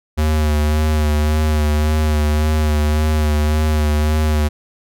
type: tone with vibrato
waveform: square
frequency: 76.2 Hz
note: D#2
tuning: 36 cents flat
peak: -14 dBFS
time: 0.17-4.49 s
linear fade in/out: 20 ms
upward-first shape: sine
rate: 1.8 Hz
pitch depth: 29 cents each way
effects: none